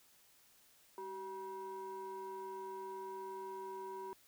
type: ring-modulated tone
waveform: triangle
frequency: 291.2 Hz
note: D4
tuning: 15 cents flat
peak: -38 dBFS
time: 0.98-4.13 s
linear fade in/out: 0 ms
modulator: 673 Hz
effects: white hiss -67 dBFS RMS until 4.27 s